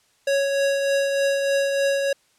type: tone with tremolo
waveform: square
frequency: 554.4 Hz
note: C#5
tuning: in tune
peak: -18 dBFS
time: 0.27-2.13 s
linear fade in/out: 5 ms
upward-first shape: triangle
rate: 3.3 Hz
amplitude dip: 40%
effects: white hiss -62 dBFS RMS until 2.38 s + low-pass 9000 Hz 12 dB/octave